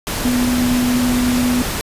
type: tone in noise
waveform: sine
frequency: 246.9 Hz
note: B3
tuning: in tune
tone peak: -14 dBFS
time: 0.25-1.62 s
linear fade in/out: 0 ms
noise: pink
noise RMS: -22 dBFS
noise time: 0.07-1.81 s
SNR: +5 dB
effects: resampled to 32000 Hz